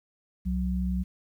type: tone pair together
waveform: sine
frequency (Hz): 65 / 183.85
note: C2 / F#3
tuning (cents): -11 / -11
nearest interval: octave + tritone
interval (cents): 1800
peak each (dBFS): -28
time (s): 0.45-1.04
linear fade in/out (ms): 20
effects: 10-bit